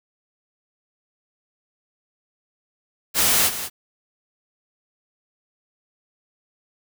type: noise with echo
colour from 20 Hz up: white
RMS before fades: -18 dBFS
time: 3.14-3.51 s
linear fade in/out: 50 ms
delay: 190 ms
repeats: 1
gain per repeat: -11 dB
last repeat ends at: 3.7 s
effects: none